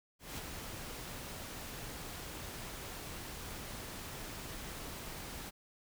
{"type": "noise with ADSR envelope", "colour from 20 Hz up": "pink", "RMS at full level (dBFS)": -41, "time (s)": [0.19, 5.51], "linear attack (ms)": 190, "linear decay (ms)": 21, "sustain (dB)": -4, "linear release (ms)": 24, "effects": []}